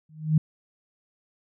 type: tone with exponential growth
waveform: sine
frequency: 155.56 Hz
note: D#3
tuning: in tune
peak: -13 dBFS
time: 0.09-0.38 s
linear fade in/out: 5 ms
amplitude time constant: 62 ms
effects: none